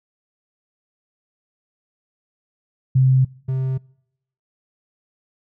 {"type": "tone pair in turn", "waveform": ["sine", "triangle"], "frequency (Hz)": [130.81, 131.39], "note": ["C3", "C3"], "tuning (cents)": [0, 8], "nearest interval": "unison", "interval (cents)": 8, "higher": "second", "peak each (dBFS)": [-11, -17], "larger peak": "first", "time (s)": [[2.95, 3.25], [3.48, 3.78]], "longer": "neither", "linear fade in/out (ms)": 10, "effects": ["noise-tail reverb RT60 0.8 s tail -26 dB re dry"]}